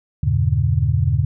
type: chord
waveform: sine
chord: E diminished seventh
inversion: none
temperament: just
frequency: 82.41 / 98.89 / 118.67 / 142.4 Hz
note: E2 / G2 / Bb2 / Db3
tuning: 0 / +16 / +31 / +47 cents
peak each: -20 dBFS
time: 0.23-1.25 s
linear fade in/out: 5 ms
effects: none